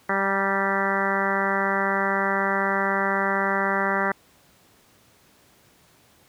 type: harmonic tone with a mistuned harmonic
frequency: 196 Hz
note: G3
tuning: in tune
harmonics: 1 / 2 / 3 / 4 / 5 / 6 / 7 / 8 / 9 / 10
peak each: -30 / -30 / -30 / -30 / -30 / -30 / -30 / -30 / -30 / -30 dBFS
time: 0.09-4.12 s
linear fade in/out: 5 ms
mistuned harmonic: 5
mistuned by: -24 cents
effects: pink hiss -57 dBFS RMS until 6.28 s + high-pass 80 Hz 12 dB/octave